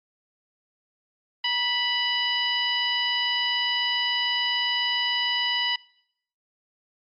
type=harmonic tone with a mistuned harmonic; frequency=987 Hz; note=B5; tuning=1 cent flat; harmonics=1 / 2 / 3 / 4 / 5; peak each=-32 / -29 / -25 / -35 / -32 dBFS; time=1.44-5.76 s; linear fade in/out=5 ms; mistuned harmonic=1; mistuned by=-50 cents; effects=noise-tail reverb RT60 0.7 s tail -23 dB re dry + Opus 32 kbps